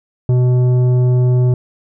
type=tone with tanh clipping; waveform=sine; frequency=125 Hz; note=B2; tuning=21 cents sharp; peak=-11 dBFS; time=0.29-1.54 s; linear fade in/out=2 ms; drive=10 dB; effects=none